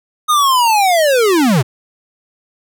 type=linear sweep; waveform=square; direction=down; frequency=1250 to 110 Hz; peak=-10 dBFS; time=0.28-1.63 s; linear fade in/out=20 ms; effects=none